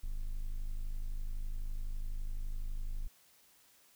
triangle tone, 25.96 Hz, G#0, in tune, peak -32 dBFS, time 0.03-3.08 s, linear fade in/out 10 ms, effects white hiss -65 dBFS RMS until 3.95 s

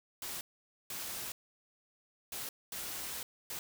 white noise bursts at uneven times, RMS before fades -41 dBFS, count 5, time 0.22-0.41 / 0.9-1.32 / 2.32-2.49 / 2.72-3.23 / 3.5-3.59 s, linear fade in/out 2 ms, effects none

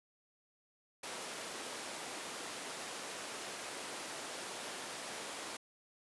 pink high-pass noise, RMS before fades -44 dBFS, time 1.03-5.57 s, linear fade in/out 5 ms, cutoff 360 Hz, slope 12 dB/octave, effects resampled to 24000 Hz

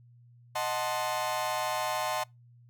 40% pulse chord, D# diminished seventh, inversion none, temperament equal, 622.3 / 740 / 880 / 1046.5 Hz, D#5 / F#5 / A5 / C6, 0 / 0 / 0 / 0 cents, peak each -34 dBFS, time 0.55-2.24 s, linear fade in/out 10 ms, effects noise-tail reverb RT60 0.2 s tail -25 dB re dry + added 120 Hz sine -54 dBFS peak until 2.69 s

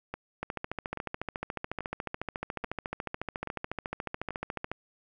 two click trains, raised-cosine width 0.5 ms, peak -20 / -18 dBFS, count 6 / 61, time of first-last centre 0.14-4.307 / 0.43-4.716 s, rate 1.2 / 14 Hz, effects none

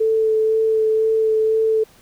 sine tone with vibrato, 440 Hz, A4, in tune, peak -14 dBFS, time 0-1.84 s, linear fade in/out 10 ms, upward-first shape sine, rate 2 Hz, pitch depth 12 cents each way, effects pink hiss -51 dBFS RMS until 2.01 s

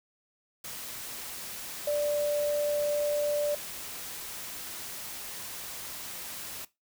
sine tone in noise, 587.3 Hz, D5, in tune, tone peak -25 dBFS, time 1.87-3.55 s, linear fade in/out 5 ms, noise white, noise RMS -40 dBFS, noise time 0.64-6.65 s, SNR +12 dB, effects noise-tail reverb RT60 0.2 s tail -18 dB re dry

